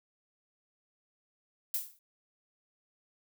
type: noise with exponential decay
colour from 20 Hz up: violet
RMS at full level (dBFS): -29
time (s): 1.74-1.99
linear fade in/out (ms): 2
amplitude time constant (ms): 53
effects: none